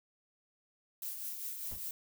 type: noise with tremolo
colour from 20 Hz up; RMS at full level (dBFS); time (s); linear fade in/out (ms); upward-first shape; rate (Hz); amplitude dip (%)
violet; -39; 1.02-1.91; 2; triangle; 5; 50
type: noise with exponential decay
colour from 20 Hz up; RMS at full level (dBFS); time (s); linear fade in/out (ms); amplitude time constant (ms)
brown; -41; 1.71-1.86; 5; 32
effects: none